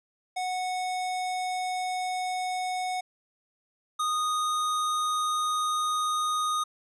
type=tone pair in turn; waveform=square; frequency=736 / 1237.8 Hz; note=F#5 / D#6; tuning=-9 / -9 cents; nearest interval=major sixth; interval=900 cents; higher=second; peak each=-29 / -26 dBFS; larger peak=second; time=0.36-3.01 / 3.99-6.64 s; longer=neither; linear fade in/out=10 ms; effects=resampled to 24000 Hz